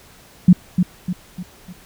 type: tone with echo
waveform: sine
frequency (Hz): 180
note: F#3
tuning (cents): -47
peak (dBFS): -4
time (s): 0.48-0.53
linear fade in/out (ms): 5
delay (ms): 300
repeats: 4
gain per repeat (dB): -7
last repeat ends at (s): 1.73
effects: pink hiss -47 dBFS RMS until 1.85 s